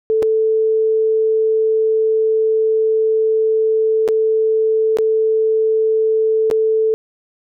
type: tone with dropouts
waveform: sine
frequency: 440 Hz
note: A4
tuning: in tune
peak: -12 dBFS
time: 0.1-6.94 s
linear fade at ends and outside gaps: 0 ms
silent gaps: 0.224-0.228 / 4.078-4.087 / 4.971-4.986 / 6.501-6.512 s
effects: none